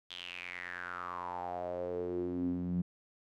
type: tone with band-pass filter sweep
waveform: sawtooth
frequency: 89 Hz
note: F2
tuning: 33 cents sharp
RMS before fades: -38 dBFS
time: 0.1-2.82 s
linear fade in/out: 10 ms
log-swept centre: 3400 to 180 Hz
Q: 6.7
effects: none